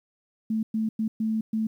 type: tone bursts at uneven times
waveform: sine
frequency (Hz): 220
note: A3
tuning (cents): 0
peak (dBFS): -23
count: 5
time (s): 0.5-0.63 / 0.74-0.89 / 0.99-1.08 / 1.2-1.41 / 1.53-1.67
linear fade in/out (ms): 5
effects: 10-bit